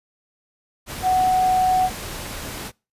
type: tone in noise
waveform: sine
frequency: 743 Hz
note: F#5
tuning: 7 cents sharp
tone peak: -15 dBFS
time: 1.02-1.9 s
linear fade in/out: 50 ms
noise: pink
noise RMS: -32 dBFS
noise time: 0.86-2.72 s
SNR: +14 dB
effects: noise-tail reverb RT60 0.3 s tail -25 dB re dry + resampled to 32000 Hz